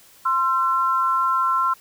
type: tone pair together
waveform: sine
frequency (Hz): 1046.5 / 1351.2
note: C6 / E6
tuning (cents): 0 / +42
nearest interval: major third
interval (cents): 442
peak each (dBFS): -20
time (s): 0.25-1.74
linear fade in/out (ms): 10
effects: white hiss -51 dBFS RMS until 1.8 s